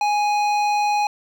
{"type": "tone with hard clipping", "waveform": "triangle", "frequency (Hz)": 830.6, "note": "G#5", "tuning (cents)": 0, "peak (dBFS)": -19, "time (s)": [0.01, 1.07], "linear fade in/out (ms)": 2, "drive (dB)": 16, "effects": []}